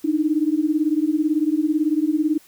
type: beating tone pair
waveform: sine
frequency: 298.4 / 316.4 Hz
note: D4 / D#4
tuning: +28 / +29 cents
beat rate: 18 Hz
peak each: -20 dBFS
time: 0.04-2.38 s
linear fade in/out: 10 ms
effects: white hiss -52 dBFS RMS until 2.47 s